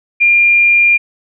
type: tone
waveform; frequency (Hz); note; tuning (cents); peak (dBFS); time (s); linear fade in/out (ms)
sine; 2400; D7; +37; -6; 0.2-0.98; 20
effects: none